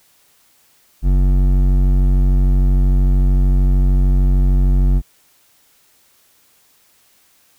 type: tone with hard clipping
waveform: sine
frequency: 46.61 Hz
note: F#1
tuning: 13 cents sharp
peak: -12 dBFS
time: 1.02-5.02 s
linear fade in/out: 50 ms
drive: 11 dB
effects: white hiss -55 dBFS RMS until 7.58 s